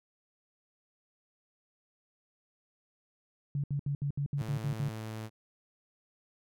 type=tone bursts; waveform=sine; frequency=142.1 Hz; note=C#3; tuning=43 cents sharp; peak=-29 dBFS; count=9; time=3.55-4.886 s; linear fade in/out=2 ms; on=88 ms; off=68 ms
type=tone with vibrato; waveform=sawtooth; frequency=110 Hz; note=A2; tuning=in tune; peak=-34 dBFS; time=4.37-5.3 s; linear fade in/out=50 ms; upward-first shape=sine; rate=20 Hz; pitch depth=11 cents each way
effects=none